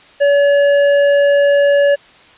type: tone with hard clipping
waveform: sine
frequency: 569 Hz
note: C#5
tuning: 45 cents sharp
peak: -10 dBFS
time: 0.2-1.96 s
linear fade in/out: 20 ms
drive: 8 dB
effects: white hiss -44 dBFS RMS until 2.37 s + resampled to 8000 Hz